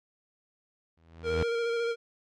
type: tone with exponential growth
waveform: sawtooth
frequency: 82.41 Hz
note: E2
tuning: in tune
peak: -22 dBFS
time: 0.97-1.43 s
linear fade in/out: 5 ms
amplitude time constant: 100 ms
type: tone with vibrato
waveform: square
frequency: 466.2 Hz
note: A#4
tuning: in tune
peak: -28 dBFS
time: 1.23-1.96 s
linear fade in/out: 50 ms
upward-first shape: square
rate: 14 Hz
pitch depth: 16 cents each way
effects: low-pass 4000 Hz 12 dB/octave